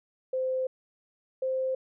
sine tone pair in turn, 518 / 522.2 Hz, C5 / C5, -17 / -3 cents, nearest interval unison, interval 14 cents, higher second, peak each -26 dBFS, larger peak neither, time 0.33-0.67 / 1.42-1.75 s, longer first, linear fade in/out 5 ms, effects none

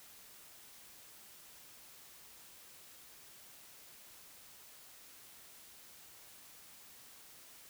silence, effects white hiss -57 dBFS RMS until 7.69 s

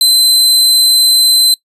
sawtooth tone, 4062 Hz, B7, 48 cents sharp, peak -3 dBFS, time 0.01-1.54 s, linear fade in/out 2 ms, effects noise-tail reverb RT60 0.1 s tail -23 dB re dry + resampled to 32000 Hz

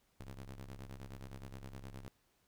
sawtooth ring-modulated tone, 66.8 Hz, C2, 36 cents sharp, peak -40 dBFS, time 0.2-2.08 s, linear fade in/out 0 ms, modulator 38.2 Hz, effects pink hiss -75 dBFS RMS until 2.47 s

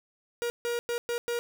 45% pulse tone bursts at uneven times, 475.2 Hz, A#4, 33 cents sharp, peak -28 dBFS, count 5, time 0.42-0.5 / 0.65-0.79 / 0.89-0.98 / 1.09-1.18 / 1.28-1.39 s, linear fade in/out 0 ms, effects none

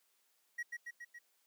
triangle tone with echo, 1906 Hz, A#6, 38 cents sharp, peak -35 dBFS, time 0.58-0.63 s, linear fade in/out 10 ms, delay 140 ms, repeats 4, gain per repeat -3 dB, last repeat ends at 1.19 s, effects white hiss -75 dBFS RMS until 1.46 s + high-pass 300 Hz 12 dB/octave

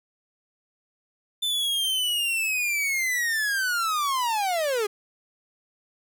45% pulse linear sweep, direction down, 3549 to 398.2 Hz, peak -23 dBFS, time 1.42-4.87 s, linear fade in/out 10 ms, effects none

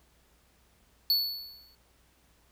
square tone with exponential decay, 4435 Hz, C#8, in tune, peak -21 dBFS, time 1.1-1.75 s, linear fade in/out 1 ms, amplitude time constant 140 ms, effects added 60 Hz sine -66 dBFS peak until 2.51 s + pink hiss -66 dBFS RMS until 2.51 s

